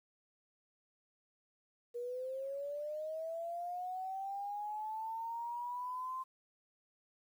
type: linear sweep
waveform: sine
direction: up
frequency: 474.8 to 1046.5 Hz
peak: -38 dBFS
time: 1.94-6.24 s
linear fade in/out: 20 ms
effects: 11-bit